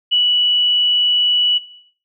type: tone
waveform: sine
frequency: 2948 Hz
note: F#7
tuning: 7 cents flat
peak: -11 dBFS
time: 0.11-1.59 s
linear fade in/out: 20 ms
effects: noise-tail reverb RT60 0.6 s tail -17 dB re dry